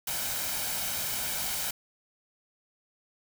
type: noise with comb filter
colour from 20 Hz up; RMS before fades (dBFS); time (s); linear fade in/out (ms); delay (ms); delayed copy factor
white; -32; 0.07-1.71; 5; 1.3; +0.5
effects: none